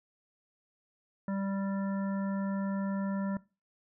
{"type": "harmonic tone", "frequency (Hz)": 196, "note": "G3", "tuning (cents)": 0, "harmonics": [1, 3, 5, 7, 9], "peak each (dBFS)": [-31, -41, -45, -48, -50], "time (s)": [1.28, 3.37], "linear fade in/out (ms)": 2, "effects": ["noise-tail reverb RT60 0.3 s tail -20 dB re dry"]}